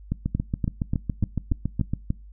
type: two click trains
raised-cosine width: 5 ms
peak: -11 / -12 dBFS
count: 7 / 14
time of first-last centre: 0.35-2.104 / 0.12-1.936 s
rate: 3.42 / 7.16 Hz
effects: noise-tail reverb RT60 0.3 s tail -23 dB re dry + added 50 Hz sine -42 dBFS peak until 2.32 s

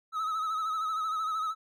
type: tone with vibrato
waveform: triangle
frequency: 1285 Hz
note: E6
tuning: 45 cents flat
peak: -27 dBFS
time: 0.12-1.55 s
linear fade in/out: 50 ms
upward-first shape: sine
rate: 13 Hz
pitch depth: 51 cents each way
effects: none

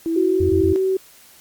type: tone with tremolo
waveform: sine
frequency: 329.6 Hz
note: E4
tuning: in tune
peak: -17 dBFS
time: 0.06-0.76 s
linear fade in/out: 0 ms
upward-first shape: triangle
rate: 2.2 Hz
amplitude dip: 55%
type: tone with pitch glide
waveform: sine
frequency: 372.1 to 379.9 Hz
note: F#4 to F#4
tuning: +10 to +46 cents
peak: -16 dBFS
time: 0.16-0.97 s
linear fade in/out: 5 ms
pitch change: +36 cents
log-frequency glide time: 0.28-0.59 s
type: tone bursts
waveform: sine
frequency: 87.31 Hz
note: F2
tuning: in tune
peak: -20 dBFS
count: 3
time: 0.4-0.73 s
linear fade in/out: 5 ms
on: 96 ms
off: 21 ms
effects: white hiss -48 dBFS RMS until 1.4 s + Opus 48 kbps

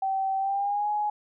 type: tone with pitch glide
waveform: sine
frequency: 772 to 837 Hz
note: G5 to G#5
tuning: -27 to +13 cents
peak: -24 dBFS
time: 0.02-1.1 s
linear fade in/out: 5 ms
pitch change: +140 cents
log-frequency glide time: 0.38-0.89 s
effects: none

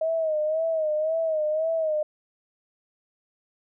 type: tone with vibrato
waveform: sine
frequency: 631 Hz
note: D#5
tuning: 24 cents sharp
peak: -22 dBFS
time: 0.01-2.03 s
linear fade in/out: 5 ms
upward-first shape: sine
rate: 1.9 Hz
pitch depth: 68 cents each way
effects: none

